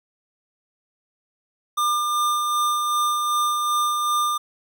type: tone with tremolo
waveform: square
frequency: 1200 Hz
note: D6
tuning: 37 cents sharp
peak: -19 dBFS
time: 1.77-4.38 s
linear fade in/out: 10 ms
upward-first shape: sine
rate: 2.6 Hz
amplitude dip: 30%
effects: none